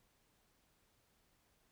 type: silence
effects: pink hiss -75 dBFS RMS until 1.71 s